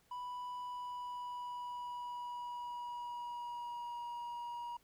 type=tone with pitch glide; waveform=triangle; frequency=987.8 to 954.7 Hz; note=B5 to A#5; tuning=0 to +41 cents; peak=-39 dBFS; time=0.11-4.77 s; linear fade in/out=5 ms; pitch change=-59 cents; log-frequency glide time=0.59-4.01 s; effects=pink hiss -71 dBFS RMS until 4.83 s